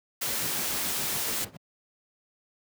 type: noise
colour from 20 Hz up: white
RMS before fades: -30 dBFS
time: 0.21-1.45 s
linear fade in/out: 10 ms
type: noise with tremolo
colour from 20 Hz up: brown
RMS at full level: -33 dBFS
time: 0.27-1.57 s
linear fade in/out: 5 ms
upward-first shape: sine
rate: 7 Hz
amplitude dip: 85%
effects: high-pass 150 Hz 12 dB/octave